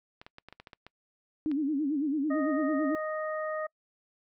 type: clicks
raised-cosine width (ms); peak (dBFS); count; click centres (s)
0.3; -30; 10; 0.215 / 0.265 / 0.384 / 0.486 / 0.526 / 0.6 / 0.672 / 0.732 / 0.866 / 1.515
type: tone with vibrato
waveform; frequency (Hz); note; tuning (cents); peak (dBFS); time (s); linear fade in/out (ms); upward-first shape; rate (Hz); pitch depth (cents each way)
sine; 291.4; D4; -13; -26; 1.46-2.95; 0; sine; 9; 140
type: harmonic tone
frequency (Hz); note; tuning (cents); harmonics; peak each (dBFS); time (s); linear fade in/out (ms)
621; D#5; -3; 1 / 2 / 3; -32 / -37 / -41; 2.3-3.67; 10
effects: noise-tail reverb RT60 0.1 s tail -26 dB re dry